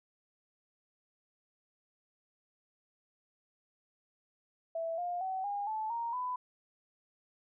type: tone with pitch steps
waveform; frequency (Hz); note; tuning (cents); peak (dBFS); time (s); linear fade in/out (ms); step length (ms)
sine; 659.3 / 706.6 / 757.3 / 811.7 / 870 / 932.4 / 999.3; E5 / F5 / F#5 / G#5 / A5 / A#5 / B5; 0 / +20 / +40 / -40 / -20 / 0 / +20; -33; 4.75-6.36; 5; 230
effects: none